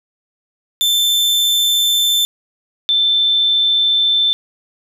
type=tone pair in turn; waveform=40% pulse / sine; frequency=3543 / 3543 Hz; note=A7 / A7; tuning=+11 / +11 cents; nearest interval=unison; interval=0 cents; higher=neither; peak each=-11 dBFS; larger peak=neither; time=0.81-2.25 / 2.89-4.33 s; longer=neither; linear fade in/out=0 ms; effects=none

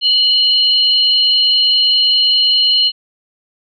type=tone pair together; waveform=sine; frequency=2960 / 4195 Hz; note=F#7 / C8; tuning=0 / +4 cents; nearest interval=tritone; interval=604 cents; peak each=-12 dBFS; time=0.01-2.92 s; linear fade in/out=50 ms; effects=none

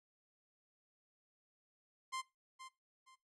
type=tone with echo; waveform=sawtooth; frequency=1046.5 Hz; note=C6; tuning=in tune; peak=-36 dBFS; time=2.12-2.22 s; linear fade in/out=20 ms; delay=470 ms; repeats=2; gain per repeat=-11 dB; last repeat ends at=3.16 s; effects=noise-tail reverb RT60 0.2 s tail -17 dB re dry + resampled to 24000 Hz

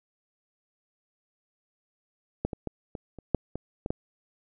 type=clicks; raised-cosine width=2 ms; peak=-13 / -20 / -18 / -22 / -29 / -8 / -20 / -18 / -14 dBFS; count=9; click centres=2.45 / 2.532 / 2.673 / 2.952 / 3.187 / 3.347 / 3.556 / 3.861 / 3.905 s; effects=none

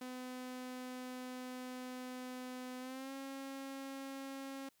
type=tone with pitch glide; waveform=sawtooth; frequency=253.1 to 271.3 Hz; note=B3 to C#4; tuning=+43 to -37 cents; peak=-40 dBFS; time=0.01-4.69 s; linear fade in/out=5 ms; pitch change=+120 cents; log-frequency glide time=2.79-3.12 s; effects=white hiss -75 dBFS RMS until 4.8 s

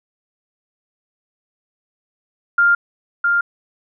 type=tone with echo; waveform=sine; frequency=1400 Hz; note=F6; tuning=4 cents sharp; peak=-10 dBFS; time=2.58-2.75 s; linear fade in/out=5 ms; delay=660 ms; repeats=1; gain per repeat=-3 dB; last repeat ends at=3.41 s; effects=none

